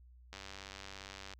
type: click train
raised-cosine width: 0.2 ms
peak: -29 dBFS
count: 99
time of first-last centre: 0.33-1.336 s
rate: 97.4 Hz
effects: added 61 Hz sine -56 dBFS peak until 1.39 s